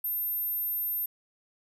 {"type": "tone", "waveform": "sine", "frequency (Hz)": 13220, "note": "G#9", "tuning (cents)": -9, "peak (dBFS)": -28, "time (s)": [0.04, 1.06], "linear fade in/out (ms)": 5, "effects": []}